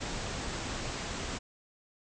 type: low-pass noise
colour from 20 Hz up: pink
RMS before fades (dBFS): -37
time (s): 0-1.39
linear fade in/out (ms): 20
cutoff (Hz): 8100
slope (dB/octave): 96
effects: none